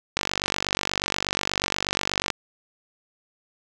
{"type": "click train", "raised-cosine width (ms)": 0.2, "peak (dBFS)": -5, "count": 104, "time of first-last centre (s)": [0.17, 2.303], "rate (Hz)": 48.3, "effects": []}